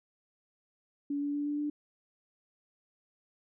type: tone with pitch steps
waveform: sine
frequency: 285.7 / 288 / 290.4 / 292.7 / 295.1 Hz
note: D4 / D4 / D4 / D4 / D4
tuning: -48 / -34 / -19 / -6 / +8 cents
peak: -30 dBFS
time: 1.1-1.7 s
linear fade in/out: 5 ms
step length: 120 ms
effects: none